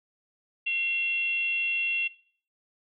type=tone with frequency modulation; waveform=sine; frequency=2726 Hz; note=F7; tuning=43 cents flat; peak=-25 dBFS; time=0.66-2.08 s; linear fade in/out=10 ms; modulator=617 Hz; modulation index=0.3; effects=noise-tail reverb RT60 0.5 s tail -18 dB re dry